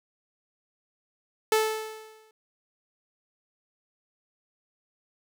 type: tone with exponential decay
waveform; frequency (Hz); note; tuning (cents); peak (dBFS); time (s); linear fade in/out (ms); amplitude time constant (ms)
sawtooth; 436.7; A4; -13; -15; 1.52-2.31; 2; 170
effects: none